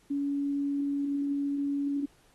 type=tone; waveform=sine; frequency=282.5 Hz; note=C#4; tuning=33 cents sharp; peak=-27 dBFS; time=0.1-2.06 s; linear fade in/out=10 ms; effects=pink hiss -64 dBFS RMS until 2.34 s + AAC 32 kbps